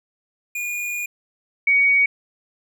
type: tone pair in turn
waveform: square / sine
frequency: 2436 / 2246 Hz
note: D#7 / C#7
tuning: -37 / +22 cents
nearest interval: minor second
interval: 141 cents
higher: first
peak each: -25 / -13 dBFS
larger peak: second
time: 0.55-1.06 / 1.67-2.06 s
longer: first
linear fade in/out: 5 ms
effects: none